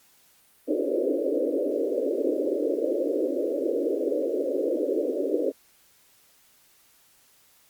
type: band-pass noise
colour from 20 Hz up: white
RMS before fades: -26 dBFS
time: 0.67-5.52 s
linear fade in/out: 20 ms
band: 270 to 580 Hz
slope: 96 dB/octave
effects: white hiss -60 dBFS RMS until 7.69 s + Opus 48 kbps